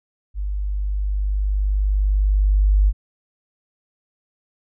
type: tone with level ramp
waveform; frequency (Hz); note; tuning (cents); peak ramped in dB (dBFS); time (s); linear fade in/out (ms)
sine; 49.87; G1; +30; -22 to -11; 0.34-2.93; 50
effects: none